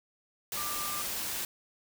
sine tone in noise, 1188 Hz, D6, 20 cents sharp, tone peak -38 dBFS, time 0.57-1.02 s, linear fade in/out 2 ms, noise white, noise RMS -35 dBFS, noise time 0.52-1.45 s, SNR -6 dB, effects none

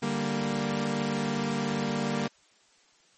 sawtooth chord, G minor, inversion second, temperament equal, 146.83 / 196 / 233.1 Hz, D3 / G3 / Bb3, 0 / 0 / 0 cents, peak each -30 / -28 / -26 dBFS, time 0.02-2.28 s, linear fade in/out 10 ms, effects white hiss -62 dBFS RMS until 3.17 s + MP3 32 kbps

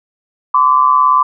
sine tone pair together, 1021 / 1158.9 Hz, C6 / D6, -43 / -23 cents, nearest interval major second, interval 220 cents, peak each -10 dBFS, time 0.54-1.23 s, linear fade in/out 5 ms, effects none

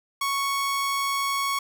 sawtooth tone, 1108.7 Hz, C#6, in tune, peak -20 dBFS, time 0.21-1.59 s, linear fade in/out 5 ms, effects none

